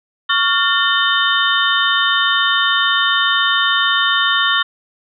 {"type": "tone cluster", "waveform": "sine", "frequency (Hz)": [1121, 1399, 1800, 3053, 3647], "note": ["C#6", "F6", "A6", "G7", "A#7"], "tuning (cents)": [19, 3, 39, -46, -39], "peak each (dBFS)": -19, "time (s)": [0.29, 4.63], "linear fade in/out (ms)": 10, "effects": []}